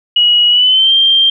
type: tone with pitch glide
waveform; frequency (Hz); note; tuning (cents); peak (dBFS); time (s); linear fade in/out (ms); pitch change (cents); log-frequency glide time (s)
sine; 2909 to 3172; F#7 to G7; -30 to +20; -6; 0.16-1.3; 5; +150; 0.5-0.93
effects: none